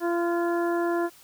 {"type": "harmonic tone with a mistuned harmonic", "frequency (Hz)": 342.8, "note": "F4", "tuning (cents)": -32, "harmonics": [1, 2, 3, 4, 5], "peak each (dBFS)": [-24, -30, -34, -36, -38], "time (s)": [0, 1.1], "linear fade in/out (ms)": 50, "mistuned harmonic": 4, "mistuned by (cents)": 28, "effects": ["white hiss -53 dBFS RMS until 1.23 s"]}